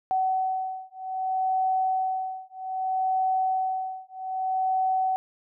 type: beating tone pair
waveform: sine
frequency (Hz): 754 / 754.63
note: F#5 / F#5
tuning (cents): +32 / +34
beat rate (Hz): 0.63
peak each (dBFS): -27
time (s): 0.11-5.16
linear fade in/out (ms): 0
effects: none